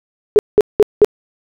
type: tone bursts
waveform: sine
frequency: 420.3 Hz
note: G#4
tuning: 21 cents sharp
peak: -3 dBFS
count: 4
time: 0.36-1.046 s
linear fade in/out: 0 ms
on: 29 ms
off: 190 ms
effects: none